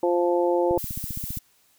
harmonic tone, 174.61 Hz, F3, in tune, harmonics 2 / 3 / 4 / 5, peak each -22 / -23 / -31 / -28 dBFS, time 0.03-0.78 s, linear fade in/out 2 ms
click train, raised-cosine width 5 ms, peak -21 dBFS, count 11, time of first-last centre 0.71-1.372 s, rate 15.1 Hz
violet noise, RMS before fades -34 dBFS, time 0.78-1.39 s, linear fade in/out 5 ms
effects white hiss -62 dBFS RMS until 1.78 s

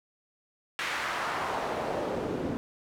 pink noise with band-pass filter sweep, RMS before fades -32 dBFS, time 0.79-2.57 s, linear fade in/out 0 ms, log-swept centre 2000 to 280 Hz, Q 1.4, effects none

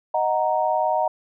sine chord, D# minor, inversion none, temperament equal, 622.3 / 740 / 932.3 Hz, D#5 / F#5 / A#5, 0 / 0 / 0 cents, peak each -23 dBFS, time 0.14-1.08 s, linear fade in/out 5 ms, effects none

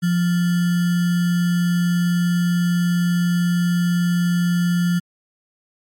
sine tone with sample-and-hold, 174.61 Hz, F3, in tune, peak -15 dBFS, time 0.02-5 s, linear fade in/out 20 ms, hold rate 1575 Hz, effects MP3 64 kbps

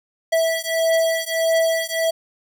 square beating tone pair, 654 / 655.6 Hz, E5 / E5, -14 / -10 cents, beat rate 1.6 Hz, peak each -21 dBFS, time 0.32-2.11 s, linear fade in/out 10 ms, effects none

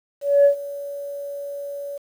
sine tone with ADSR envelope, 567 Hz, C#5, 39 cents sharp, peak -8 dBFS, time 0.21-1.98 s, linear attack 240 ms, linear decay 99 ms, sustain -20 dB, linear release 9 ms, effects tanh soft clip ceiling -7 dBFS + 8-bit

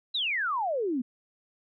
sine exponential sweep, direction down, 4055 to 233.1 Hz, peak -26 dBFS, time 0.14-1.02 s, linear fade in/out 10 ms, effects none

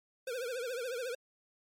square tone with vibrato, 492.9 Hz, B4, 3 cents flat, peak -36 dBFS, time 0.27-1.15 s, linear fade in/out 5 ms, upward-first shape triangle, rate 14 Hz, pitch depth 150 cents each way, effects MP3 64 kbps

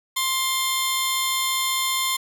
15% pulse tone pair together, 1054 / 3545 Hz, C6 / A7, +12 / +12 cents, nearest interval octave + major sixth, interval 2100 cents, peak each -17 / -18 dBFS, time 0.16-2.17 s, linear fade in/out 10 ms, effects none

